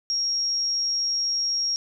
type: tone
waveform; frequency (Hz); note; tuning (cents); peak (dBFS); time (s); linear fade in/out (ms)
sine; 5588; F8; 0; -22; 0.1-1.76; 0
effects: none